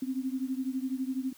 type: beating tone pair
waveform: sine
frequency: 257.4 / 269.4 Hz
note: C4 / C#4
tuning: -28 / -49 cents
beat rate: 12 Hz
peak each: -32 / -34 dBFS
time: 0.02-1.33 s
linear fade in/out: 5 ms
effects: white hiss -57 dBFS RMS until 1.37 s